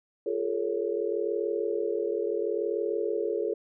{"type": "chord", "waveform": "sine", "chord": "Bb minor seventh", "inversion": "second", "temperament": "equal with one note detuned", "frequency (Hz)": [349.2, 415.3, 456, 554.4], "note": ["F4", "Ab4", "Bb4", "Db5"], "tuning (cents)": [0, 0, -38, 0], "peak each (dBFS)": [-33, -30, -31, -35], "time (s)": [0.26, 3.54], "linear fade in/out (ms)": 5, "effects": []}